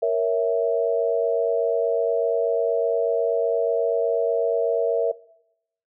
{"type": "chord", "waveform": "sine", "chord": "A# diminished", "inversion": "none", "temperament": "equal", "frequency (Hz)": [466.2, 554.4, 659.3], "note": ["A#4", "C#5", "E5"], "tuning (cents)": [0, 0, 0], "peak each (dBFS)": [-22, -26, -22], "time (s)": [0.02, 5.12], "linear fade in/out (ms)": 10, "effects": ["noise-tail reverb RT60 0.8 s tail -21 dB re dry"]}